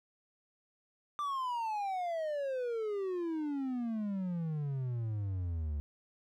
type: exponential sweep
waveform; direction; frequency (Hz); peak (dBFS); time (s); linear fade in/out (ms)
triangle; down; 1190 to 71.4; -31; 1.19-5.8; 0
effects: none